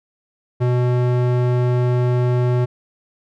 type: tone with band-pass filter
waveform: square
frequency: 123.47 Hz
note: B2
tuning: in tune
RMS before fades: -17 dBFS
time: 0.6-2.66 s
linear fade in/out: 20 ms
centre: 280 Hz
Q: 0.51
effects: none